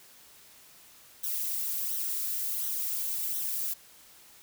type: noise with flanger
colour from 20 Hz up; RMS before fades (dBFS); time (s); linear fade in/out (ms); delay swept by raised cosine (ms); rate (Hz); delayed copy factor
violet; -32; 1.23-3.74; 10; 0.41 to 2.81; 1.4; -0.65
effects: white hiss -55 dBFS RMS until 4.42 s